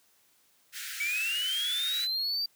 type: high-pass noise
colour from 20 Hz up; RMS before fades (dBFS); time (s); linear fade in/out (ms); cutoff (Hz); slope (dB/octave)
pink; -39; 0.72-2.08; 50; 1400; 96
type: linear sweep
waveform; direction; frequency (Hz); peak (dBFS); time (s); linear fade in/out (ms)
triangle; up; 2253 to 4699; -27; 1-2.46; 5
effects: white hiss -66 dBFS RMS until 2.55 s + high-pass 80 Hz 12 dB/octave